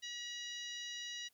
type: harmonic tone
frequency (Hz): 964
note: B5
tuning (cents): -42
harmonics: 2 / 3 / 4 / 5 / 6 / 7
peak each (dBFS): -49 / -47 / -47 / -56 / -50 / -60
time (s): 0.02-1.29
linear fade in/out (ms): 20
effects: white hiss -75 dBFS RMS until 1.33 s